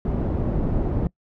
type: low-pass noise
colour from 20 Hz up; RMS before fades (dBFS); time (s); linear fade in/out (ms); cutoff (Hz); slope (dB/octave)
pink; -23; 0.05-1.07; 2; 440; 12
effects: noise-tail reverb RT60 0.1 s tail -23 dB re dry